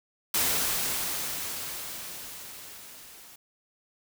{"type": "noise with level ramp", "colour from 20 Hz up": "white", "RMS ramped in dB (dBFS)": [-25, -50], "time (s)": [0.34, 3.36], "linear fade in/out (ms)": 5, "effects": []}